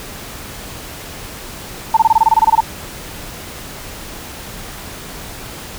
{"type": "tone bursts", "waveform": "sine", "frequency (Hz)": 894, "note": "A5", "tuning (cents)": 27, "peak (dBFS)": -6, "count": 13, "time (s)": [1.94, 2.606], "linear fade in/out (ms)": 5, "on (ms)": 30, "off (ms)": 23, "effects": ["pink hiss -31 dBFS RMS until 5.78 s"]}